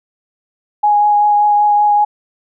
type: tone with vibrato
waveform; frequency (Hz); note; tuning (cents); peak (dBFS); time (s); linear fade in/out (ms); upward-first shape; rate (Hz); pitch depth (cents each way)
sine; 830.6; G#5; 0; -8; 0.83-2.05; 10; triangle; 5.2; 14
effects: none